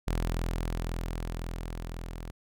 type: tone with level ramp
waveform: sawtooth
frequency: 41.92 Hz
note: E1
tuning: 30 cents sharp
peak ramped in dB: -23 to -34 dBFS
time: 0.07-2.31 s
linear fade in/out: 10 ms
effects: none